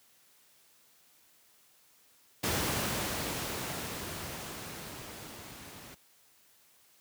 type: noise with level ramp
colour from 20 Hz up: pink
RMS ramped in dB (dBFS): -30 to -49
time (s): 2.43-5.95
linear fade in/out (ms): 10
effects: white hiss -64 dBFS RMS until 7 s + high-pass 80 Hz 12 dB/octave

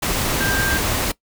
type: tone in noise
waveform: sine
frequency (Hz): 1586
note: G6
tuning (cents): +20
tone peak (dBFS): -21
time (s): 0.4-0.78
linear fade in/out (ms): 10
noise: pink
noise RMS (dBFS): -21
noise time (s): 0.02-1.12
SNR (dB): -3
effects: noise-tail reverb RT60 0.1 s tail -20 dB re dry

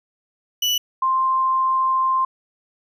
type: tone pair in turn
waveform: 35% pulse / sine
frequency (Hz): 2960 / 1049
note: F#7 / C6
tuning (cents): 0 / +4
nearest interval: octave + tritone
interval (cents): 1796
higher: first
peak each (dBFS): -16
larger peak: neither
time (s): 0.62-0.78 / 1.02-2.25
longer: second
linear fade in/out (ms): 5
effects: none

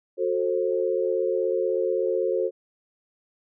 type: tone cluster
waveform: sine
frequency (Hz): 366 / 442.2 / 531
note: F#4 / A4 / C5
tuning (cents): -19 / +9 / +25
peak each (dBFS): -26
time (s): 0.17-2.51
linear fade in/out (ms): 50
effects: none

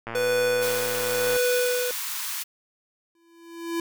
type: click train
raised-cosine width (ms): 0.5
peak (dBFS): -18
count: 150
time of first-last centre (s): 0.07-1.366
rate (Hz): 115
type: tone with tremolo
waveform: square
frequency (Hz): 493.9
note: B4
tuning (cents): 0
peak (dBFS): -21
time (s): 0.15-1.91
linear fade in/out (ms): 2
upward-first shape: sine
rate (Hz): 0.95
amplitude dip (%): 55
type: high-pass noise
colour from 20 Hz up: white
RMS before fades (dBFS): -31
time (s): 0.61-2.44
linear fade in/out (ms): 20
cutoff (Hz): 870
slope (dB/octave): 96
type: tone with exponential growth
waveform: square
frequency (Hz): 335.9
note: E4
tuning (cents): +33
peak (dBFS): -24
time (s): 3.15-3.8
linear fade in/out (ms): 2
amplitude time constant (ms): 140
effects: none

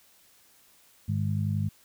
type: harmonic tone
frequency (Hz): 51.2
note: G#1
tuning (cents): -24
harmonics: 2 / 3 / 4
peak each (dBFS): -27 / -31 / -33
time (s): 1.08-1.69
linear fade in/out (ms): 10
effects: white hiss -60 dBFS RMS until 1.84 s

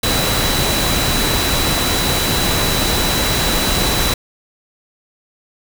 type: tone in noise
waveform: sine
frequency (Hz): 3950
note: B7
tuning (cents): 0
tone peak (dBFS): -22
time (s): 0.03-4.14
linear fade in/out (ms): 5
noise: pink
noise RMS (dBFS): -17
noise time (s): 0.03-4.14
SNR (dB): -8
effects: none

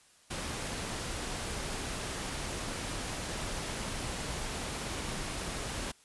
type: noise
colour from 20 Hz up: pink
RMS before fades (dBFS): -37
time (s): 0.3-5.92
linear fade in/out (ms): 10
effects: white hiss -62 dBFS RMS until 6.04 s + resampled to 24000 Hz

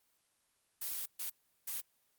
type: noise bursts at uneven times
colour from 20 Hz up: blue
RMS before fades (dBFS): -39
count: 3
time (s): 0.81-1.06 / 1.19-1.3 / 1.67-1.81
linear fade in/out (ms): 10
effects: white hiss -75 dBFS RMS until 2.18 s + Opus 24 kbps

